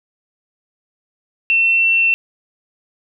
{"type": "tone", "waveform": "sine", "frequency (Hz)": 2699, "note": "E7", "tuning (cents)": 40, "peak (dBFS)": -11, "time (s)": [1.5, 2.14], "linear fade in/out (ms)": 0, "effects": []}